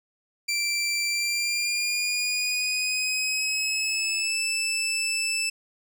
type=tone with pitch glide; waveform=20% pulse; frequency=2349 to 2637 Hz; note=D7 to E7; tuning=0 to 0 cents; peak=-19 dBFS; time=0.48-5.5 s; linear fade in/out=10 ms; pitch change=+200 cents; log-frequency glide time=1.08-4.39 s; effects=none